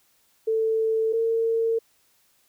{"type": "tone pair in turn", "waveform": "sine", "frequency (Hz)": [444.2, 454.3], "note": ["A4", "A#4"], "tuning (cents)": [16, -45], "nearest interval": "unison", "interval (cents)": 39, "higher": "second", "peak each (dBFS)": -20, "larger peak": "neither", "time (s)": [[0.47, 1.13], [1.13, 1.79]], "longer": "neither", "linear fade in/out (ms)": 10, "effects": ["white hiss -64 dBFS RMS until 2.48 s"]}